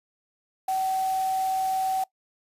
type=tone in noise; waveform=sine; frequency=760 Hz; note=F#5; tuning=46 cents sharp; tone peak=-23 dBFS; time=0.68-2.04 s; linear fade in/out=5 ms; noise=white; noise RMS=-41 dBFS; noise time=0.68-2.04 s; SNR=+15 dB; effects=noise-tail reverb RT60 0.1 s tail -21 dB re dry + resampled to 32000 Hz